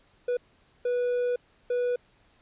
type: tone bursts at uneven times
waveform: triangle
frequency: 490 Hz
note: B4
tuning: 14 cents flat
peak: -22 dBFS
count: 3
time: 0.28-0.37 / 0.85-1.36 / 1.7-1.96 s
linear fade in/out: 5 ms
effects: pink hiss -63 dBFS RMS until 2.41 s + resampled to 8000 Hz